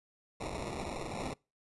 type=noise with sample-and-hold; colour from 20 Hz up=white; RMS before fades=-39 dBFS; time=0.4-1.34 s; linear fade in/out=10 ms; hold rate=1575 Hz; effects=noise-tail reverb RT60 0.3 s tail -26 dB re dry + resampled to 24000 Hz